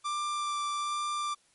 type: tone with vibrato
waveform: 45% pulse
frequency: 1180 Hz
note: D6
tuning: 8 cents sharp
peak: -30 dBFS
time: 0.04-1.35 s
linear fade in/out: 20 ms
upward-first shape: sine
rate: 1.2 Hz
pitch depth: 9 cents each way
effects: white hiss -66 dBFS RMS until 1.54 s + MP3 48 kbps